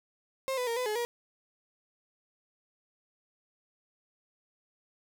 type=tone with pitch steps; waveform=35% pulse; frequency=531 / 498 / 464.1 / 502 / 424.8 / 476 Hz; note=C5 / B4 / A#4 / B4 / G#4 / A#4; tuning=+25 / +14 / -8 / +28 / +39 / +36 cents; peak=-28 dBFS; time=0.48-1.05 s; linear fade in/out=0 ms; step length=95 ms; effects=none